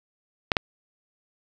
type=clicks; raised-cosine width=0.3 ms; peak=-4 dBFS; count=2; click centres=0.518 / 0.568 s; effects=none